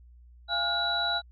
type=tone cluster; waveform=sine; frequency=688 / 823 / 1428 / 3923 Hz; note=F5 / G#5 / F6 / B7; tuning=-26 / -16 / +38 / -12 cents; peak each=-33 / -35 / -31 / -28 dBFS; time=0.48-1.22 s; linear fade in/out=50 ms; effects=added 60 Hz sine -50 dBFS peak until 1.31 s